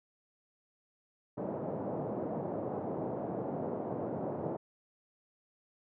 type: band-pass noise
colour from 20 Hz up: white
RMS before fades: -37 dBFS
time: 1.37-4.57 s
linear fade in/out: 10 ms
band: 120 to 680 Hz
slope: 24 dB/octave
effects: none